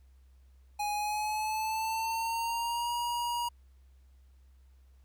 square tone with pitch glide, 830.6 to 954.1 Hz, G#5 to A#5, 0 to +40 cents, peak -31 dBFS, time 0.79-3.49 s, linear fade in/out 10 ms, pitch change +240 cents, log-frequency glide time 0.93-2.92 s, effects added 65 Hz sine -56 dBFS peak until 5.04 s + pink hiss -75 dBFS RMS until 5.04 s

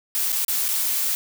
blue noise with dropouts, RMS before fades -23 dBFS, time 0.15-1.15 s, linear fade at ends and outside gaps 0 ms, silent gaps 0.32-0.326 / 0.448-0.482 / 0.682-0.688 s, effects none

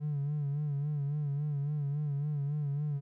triangle tone with vibrato, 145.2 Hz, D3, 19 cents flat, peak -27 dBFS, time 0-3.01 s, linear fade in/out 50 ms, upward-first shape sine, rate 3.6 Hz, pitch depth 66 cents each way, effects tanh soft clip ceiling -26 dBFS

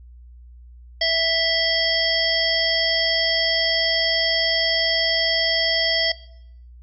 harmonic tone with a mistuned harmonic, 659.3 Hz, E5, in tune, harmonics 1 / 3 / 5 / 7 / 8, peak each -24 / -24 / -24 / -24 / -24 dBFS, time 1.01-6.12 s, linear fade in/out 5 ms, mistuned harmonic 5, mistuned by -26 cents, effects noise-tail reverb RT60 0.7 s tail -20 dB re dry + added 60 Hz sine -41 dBFS peak until 6.82 s

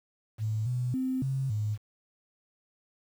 sine tone with pitch steps, 108.9 / 124.2 / 259.6 / 134.1 / 106.3 Hz, A2 / B2 / C4 / C3 / G#2, -17 / +10 / -13 / +43 / +41 cents, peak -27 dBFS, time 0.38-1.78 s, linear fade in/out 50 ms, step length 280 ms, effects 9-bit

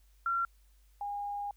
sine tone pair in turn, 1369 / 814 Hz, F6 / G#5, -35 / -35 cents, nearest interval major sixth, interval 900 cents, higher first, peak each -28 / -34 dBFS, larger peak first, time 0.26-0.45 / 1.01-1.51 s, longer second, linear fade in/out 2 ms, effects added 50 Hz sine -60 dBFS peak until 1.56 s + white hiss -72 dBFS RMS until 1.56 s

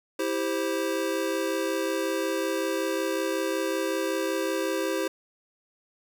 square chord, C major, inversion first, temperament just, 327 / 392.4 / 523.3 Hz, E4 / G4 / C5, -14 / +2 / 0 cents, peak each -31 dBFS, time 0.19-5.08 s, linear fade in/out 5 ms, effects 10-bit

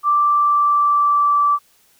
sine tone with pitch glide, 1174 to 1161.9 Hz, D6 to D6, -1 to -19 cents, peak -12 dBFS, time 0.03-1.59 s, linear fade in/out 50 ms, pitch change -18 cents, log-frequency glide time 0.21-1.39 s, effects white hiss -56 dBFS RMS until 1.99 s

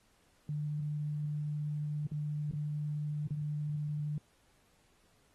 sine tone with dropouts, 149.1 Hz, D3, 27 cents sharp, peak -33 dBFS, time 0.49-4.18 s, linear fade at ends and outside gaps 2 ms, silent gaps 2.069-2.118 / 2.513-2.534 / 3.276-3.306 s, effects pink hiss -70 dBFS RMS until 5.34 s + AAC 32 kbps

